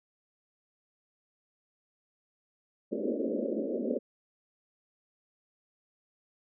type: band-pass noise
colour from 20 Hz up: pink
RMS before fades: -32 dBFS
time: 2.91-3.99 s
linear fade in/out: 20 ms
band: 210 to 590 Hz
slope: 96 dB/octave
effects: none